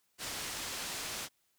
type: low-pass noise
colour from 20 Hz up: white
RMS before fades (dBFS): -40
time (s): 0.18-1.29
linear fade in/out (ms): 50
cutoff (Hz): 7600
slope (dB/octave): 12
effects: white hiss -75 dBFS RMS until 1.58 s

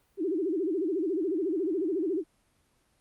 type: tone with vibrato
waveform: sine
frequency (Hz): 350.2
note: F4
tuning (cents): +5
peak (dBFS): -26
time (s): 0.17-2.24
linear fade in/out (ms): 50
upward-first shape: sine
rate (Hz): 14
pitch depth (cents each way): 240
effects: pink hiss -69 dBFS RMS until 3 s + Opus 32 kbps

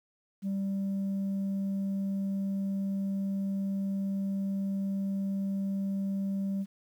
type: tone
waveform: sine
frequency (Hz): 195.6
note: G3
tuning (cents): -4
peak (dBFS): -26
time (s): 0.42-6.66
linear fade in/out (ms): 50
effects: tanh soft clip ceiling -28 dBFS + 10-bit

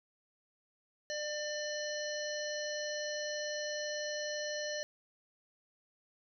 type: harmonic tone with a mistuned harmonic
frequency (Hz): 598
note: D5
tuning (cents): +31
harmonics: 1 / 3 / 5 / 7 / 9 / 10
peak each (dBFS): -38 / -42 / -48 / -44 / -50 / -46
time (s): 1.1-4.83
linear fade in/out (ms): 0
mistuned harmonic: 10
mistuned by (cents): -31
effects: none

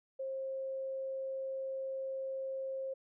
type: tone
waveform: sine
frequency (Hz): 533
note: C5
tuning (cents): +32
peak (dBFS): -36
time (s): 0.19-2.94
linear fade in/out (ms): 10
effects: none

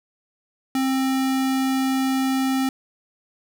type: tone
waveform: square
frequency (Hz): 264.6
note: C4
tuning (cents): +20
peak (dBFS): -20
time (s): 0.75-2.69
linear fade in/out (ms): 2
effects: none

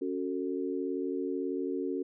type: chord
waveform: sine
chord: F# minor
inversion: second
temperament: equal with one note detuned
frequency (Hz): 277.2 / 370 / 448.2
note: C#4 / F#4 / A4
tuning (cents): 0 / 0 / +32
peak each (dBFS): -34 / -34 / -37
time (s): 0.01-2.03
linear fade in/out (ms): 10
effects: none

